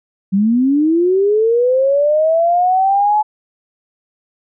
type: linear sweep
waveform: sine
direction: up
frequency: 187.2 to 859 Hz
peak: -10 dBFS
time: 0.32-3.23 s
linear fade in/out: 20 ms
effects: none